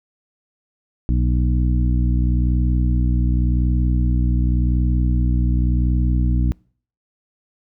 harmonic tone with a mistuned harmonic, 60.9 Hz, B1, 24 cents flat, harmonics 1 / 2 / 3 / 4 / 5, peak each -16 / -22 / -26 / -28 / -30 dBFS, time 1.09-6.52 s, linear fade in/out 0 ms, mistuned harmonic 5, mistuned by +20 cents, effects noise-tail reverb RT60 0.5 s tail -26 dB re dry

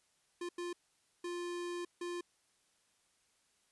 square tone bursts at uneven times, 350 Hz, F4, 4 cents sharp, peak -39 dBFS, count 4, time 0.41-0.49 / 0.58-0.73 / 1.24-1.85 / 2.01-2.21 s, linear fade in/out 5 ms, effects white hiss -74 dBFS RMS until 3.71 s + resampled to 24000 Hz

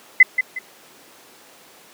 sine tone with echo, 2028 Hz, B6, 45 cents sharp, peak -4 dBFS, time 0.2-0.23 s, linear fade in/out 5 ms, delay 180 ms, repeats 2, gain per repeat -10 dB, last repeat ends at 0.59 s, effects pink hiss -47 dBFS RMS until 1.93 s + high-pass 300 Hz 12 dB/octave

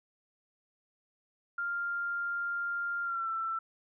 sine tone with pitch glide, 1396.9 to 1336.9 Hz, F6 to E6, 0 to +24 cents, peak -31 dBFS, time 1.58-3.59 s, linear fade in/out 5 ms, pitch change -76 cents, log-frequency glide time 3.03-3.28 s, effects none

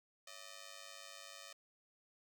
5% pulse ring-modulated tone, 611 Hz, D#5, 32 cents flat, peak -37 dBFS, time 0.27-1.53 s, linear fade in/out 5 ms, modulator 50.1 Hz, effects none

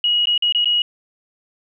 sine tone with dropouts, 2900 Hz, F#7, 35 cents flat, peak -14 dBFS, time 0.04-0.82 s, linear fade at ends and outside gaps 2 ms, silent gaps 0.256-0.271 / 0.378-0.423 / 0.524-0.548 / 0.645-0.656 s, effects none

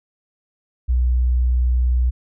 sine tone, 61.74 Hz, B1, in tune, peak -14 dBFS, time 0.88-2.11 s, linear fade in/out 20 ms, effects none

